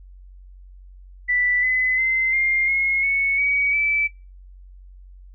sine tone with pitch steps, 1975.5 / 2021 / 2067 / 2114 / 2162 / 2211 / 2261 / 2313 Hz, B6 / B6 / C7 / C7 / C#7 / C#7 / C#7 / D7, 0 / +39 / -22 / +17 / -44 / -5 / +34 / -27 cents, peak -17 dBFS, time 1.28-4.08 s, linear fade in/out 20 ms, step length 350 ms, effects noise-tail reverb RT60 0.3 s tail -24 dB re dry + added 46 Hz sine -41 dBFS peak until 5.34 s

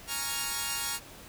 5% pulse chord, Bb minor seventh, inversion third, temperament equal, 830.6 / 932.3 / 1108.7 / 1396.9 Hz, Ab5 / Bb5 / Db6 / F6, 0 / 0 / 0 / 0 cents, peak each -27 / -24 / -26 / -23 dBFS, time 0.07-1 s, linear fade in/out 50 ms, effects pink hiss -49 dBFS RMS until 1.28 s

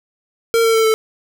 square tone with pitch steps, 458.9 / 452.6 / 446.4 / 440.2 Hz, A#4 / A4 / A4 / A4, -27 / +49 / +25 / +1 cents, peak -12 dBFS, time 0.54-0.94 s, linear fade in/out 0 ms, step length 100 ms, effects none

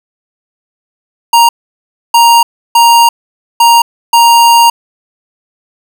square tone bursts at uneven times, 935 Hz, A#5, 5 cents sharp, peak -3 dBFS, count 5, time 1.33-1.49 / 2.14-2.43 / 2.75-3.09 / 3.6-3.82 / 4.13-4.7 s, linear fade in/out 5 ms, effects none

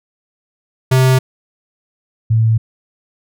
square / sine tone pair in turn, 130 / 111.98 Hz, C3 / A2, -11 / +31 cents, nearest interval minor third, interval 258 cents, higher first, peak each -9 dBFS, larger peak neither, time 0.91-1.19 / 2.3-2.58 s, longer neither, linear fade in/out 10 ms, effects none

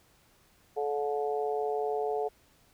harmonic tone, 144.3 Hz, D3, 30 cents flat, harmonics 3 / 4 / 5 / 6, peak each -30 / -40 / -33 / -42 dBFS, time 0.76-2.29 s, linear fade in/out 20 ms, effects pink hiss -64 dBFS RMS until 2.73 s

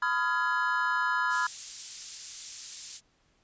triangle chord, F half-diminished seventh, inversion second, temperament just, 1005.8 / 1257.2 / 1396.9 / 1676.3 Hz, Cb6 / Eb6 / F6 / Ab6, +31 / +18 / 0 / +16 cents, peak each -28 / -32 / -29 / -29 dBFS, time 0.02-1.47 s, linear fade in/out 5 ms
pink high-pass noise, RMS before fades -38 dBFS, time 1.29-3.01 s, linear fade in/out 50 ms, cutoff 6600 Hz, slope 12 dB/octave
effects pink hiss -69 dBFS RMS until 3.43 s + resampled to 16000 Hz

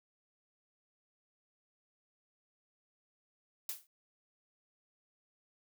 blue noise with exponential decay, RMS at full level -35 dBFS, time 3.69-3.87 s, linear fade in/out 2 ms, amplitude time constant 38 ms, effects none

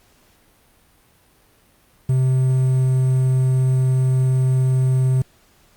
triangle tone with quantisation, 129.8 Hz, C3, 13 cents flat, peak -12 dBFS, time 2.09-5.22 s, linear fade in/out 5 ms, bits 7, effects pink hiss -56 dBFS RMS until 5.76 s + Opus 48 kbps

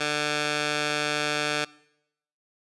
15% pulse tone with band-pass filter, 148.9 Hz, D3, 24 cents sharp, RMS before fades -27 dBFS, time 0-1.65 s, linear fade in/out 10 ms, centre 2900 Hz, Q 0.64, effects noise-tail reverb RT60 0.8 s tail -22 dB re dry + resampled to 24000 Hz

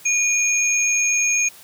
sine tone pair together, 2443 / 6522 Hz, D#7 / G#8, -32 / -32 cents, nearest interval octave + perfect fourth, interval 1700 cents, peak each -19 dBFS, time 0.05-1.49 s, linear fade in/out 10 ms, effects white hiss -45 dBFS RMS until 1.63 s + high-pass 80 Hz 12 dB/octave

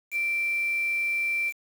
sine tone with quantisation, 2349 Hz, D7, in tune, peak -24 dBFS, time 0.11-1.53 s, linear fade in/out 50 ms, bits 7, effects none

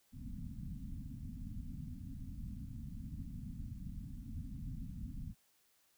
pink low-pass noise, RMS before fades -45 dBFS, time 0.12-5.35 s, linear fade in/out 50 ms, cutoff 270 Hz, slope 96 dB/octave, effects white hiss -73 dBFS RMS until 5.97 s

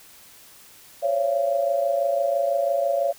sine tone cluster, 538 / 564 / 681 Hz, C5 / C#5 / F5, +48 / +30 / -44 cents, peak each -29 / -22 / -24 dBFS, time 1.02-3.13 s, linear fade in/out 20 ms, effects white hiss -49 dBFS RMS until 3.18 s

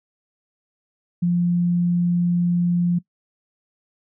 sine tone, 174.61 Hz, F3, in tune, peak -16 dBFS, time 1.22-2.99 s, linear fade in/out 10 ms, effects noise-tail reverb RT60 0.1 s tail -20 dB re dry

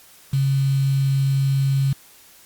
sine tone with quantisation, 136.3 Hz, C#3, 29 cents flat, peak -16 dBFS, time 0.33-1.93 s, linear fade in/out 5 ms, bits 6, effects white hiss -49 dBFS RMS until 2.45 s + Opus 48 kbps

